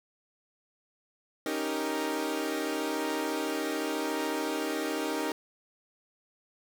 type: chord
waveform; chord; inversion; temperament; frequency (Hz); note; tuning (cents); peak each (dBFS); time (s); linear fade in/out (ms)
sawtooth; Eb dominant seventh; third; equal; 277.2 / 311.1 / 392 / 466.2; Db4 / Eb4 / G4 / Bb4; 0 / 0 / 0 / 0; -33 / -29 / -33 / -32; 1.46-5.32; 2
effects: none